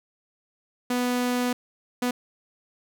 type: tone bursts at uneven times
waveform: sawtooth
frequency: 246.9 Hz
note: B3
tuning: in tune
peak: -19 dBFS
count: 2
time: 0.9-1.53 / 2.02-2.11 s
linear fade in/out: 5 ms
effects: none